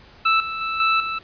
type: tone with level steps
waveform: 25% pulse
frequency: 1318.5 Hz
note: E6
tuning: in tune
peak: -11 / -22 / -19 / -12 / -20 dBFS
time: 0.25-1.19 s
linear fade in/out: 10 ms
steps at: 0.4 / 0.61 / 0.8 / 1 s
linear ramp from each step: 2 ms
effects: pink hiss -48 dBFS RMS until 1.23 s + resampled to 11025 Hz